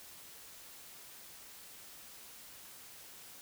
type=silence; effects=white hiss -53 dBFS RMS until 3.41 s